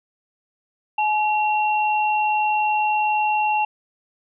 sine tone pair together, 850.4 / 2732 Hz, G#5 / F7, +41 / -39 cents, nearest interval octave + minor sixth, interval 2020 cents, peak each -18 / -25 dBFS, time 0.98-3.65 s, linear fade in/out 5 ms, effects none

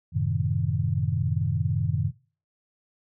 sine chord, F# diminished seventh, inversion none, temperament equal, 92.5 / 110 / 130.81 / 155.56 Hz, F#2 / A2 / C3 / Eb3, 0 / 0 / 0 / 0 cents, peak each -28 dBFS, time 0.12-2.12 s, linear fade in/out 50 ms, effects noise-tail reverb RT60 0.4 s tail -22 dB re dry

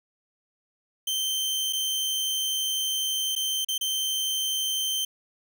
sawtooth tone with dropouts, 3114 Hz, G7, 12 cents flat, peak -22 dBFS, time 1.07-5.05 s, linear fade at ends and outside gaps 5 ms, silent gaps 1.727-1.731 / 3.353-3.361 / 3.648-3.685 / 3.78-3.81 s, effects none

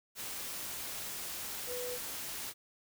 sine tone in noise, 493.9 Hz, B4, in tune, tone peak -38 dBFS, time 1.66-1.99 s, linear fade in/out 50 ms, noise white, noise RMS -41 dBFS, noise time 0.15-2.54 s, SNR 0 dB, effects none

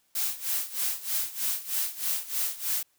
blue noise with tremolo, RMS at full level -27 dBFS, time 0.15-2.83 s, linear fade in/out 5 ms, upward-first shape sine, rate 3.2 Hz, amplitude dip 85%, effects white hiss -69 dBFS RMS until 2.98 s

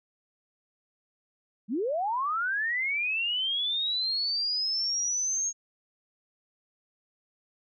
sine linear sweep, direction up, 183.8 to 6580 Hz, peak -26 dBFS, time 1.68-5.53 s, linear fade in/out 50 ms, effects none

